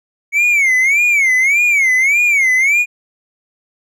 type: tone with vibrato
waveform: triangle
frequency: 2217 Hz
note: C#7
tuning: in tune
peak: -8 dBFS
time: 0.32-2.86 s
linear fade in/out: 50 ms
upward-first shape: sine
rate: 1.7 Hz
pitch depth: 170 cents each way
effects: none